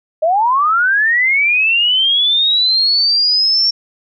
sine linear sweep, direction up, 604 to 5500 Hz, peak -10 dBFS, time 0.22-3.71 s, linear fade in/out 10 ms, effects none

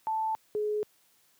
sine tone pair in turn, 880 / 421.8 Hz, A5 / G#4, 0 / +27 cents, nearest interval octave + minor second, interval 1273 cents, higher first, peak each -27 dBFS, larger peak neither, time 0.07-0.35 / 0.55-0.83 s, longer neither, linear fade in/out 0 ms, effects white hiss -66 dBFS RMS until 1.39 s + high-pass 100 Hz 12 dB/octave

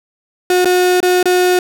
35% pulse tone with dropouts, 362.3 Hz, F#4, 36 cents flat, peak -8 dBFS, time 0.5-1.59 s, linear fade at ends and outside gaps 2 ms, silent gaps 0.647-0.655 / 1.004-1.028 / 1.229-1.256 s, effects none

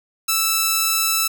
5% pulse tone, 1318.5 Hz, E6, in tune, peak -5 dBFS, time 0.28-1.28 s, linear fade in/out 10 ms, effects none

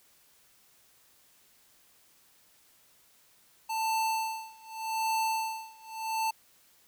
square tone with tremolo, 888 Hz, A5, 16 cents sharp, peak -27 dBFS, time 3.69-6.31 s, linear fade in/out 10 ms, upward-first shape sine, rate 0.84 Hz, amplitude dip 95%, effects white hiss -63 dBFS RMS until 6.87 s

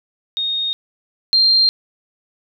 sine tone pair in turn, 3711 / 4182 Hz, A#7 / C8, -9 / -2 cents, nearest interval major second, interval 207 cents, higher second, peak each -18 / -10 dBFS, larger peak second, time 0.37-0.73 / 1.33-1.69 s, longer neither, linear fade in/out 0 ms, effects none

